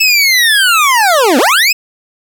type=linear two-way sweep; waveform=25% pulse; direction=down then up; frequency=2637 to 230.7 to 2637 Hz; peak=-3 dBFS; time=0-1.73 s; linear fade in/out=10 ms; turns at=1.38 s; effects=none